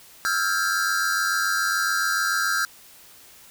square tone cluster, 1311 / 1398 / 1592 / 1694 / 5770 Hz, E6 / F6 / G6 / G#6 / F#8, -10 / +1 / +26 / +34 / -44 cents, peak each -30 / -27 / -25 / -34 / -34 dBFS, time 0.25-2.65 s, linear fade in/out 0 ms, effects white hiss -49 dBFS RMS until 3.5 s

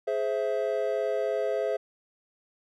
triangle chord, Ab augmented, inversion none, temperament equal with one note detuned, 420.1 / 523.3 / 659.3 Hz, Ab4 / C5 / E5, +20 / 0 / 0 cents, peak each -28 dBFS, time 0.07-1.77 s, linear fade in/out 10 ms, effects none

